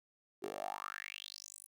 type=tone with high-pass filter sweep; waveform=10% pulse; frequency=50 Hz; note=G1; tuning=35 cents sharp; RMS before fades=-45 dBFS; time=0.42-1.67 s; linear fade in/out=20 ms; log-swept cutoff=370 to 11000 Hz; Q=7.2; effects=none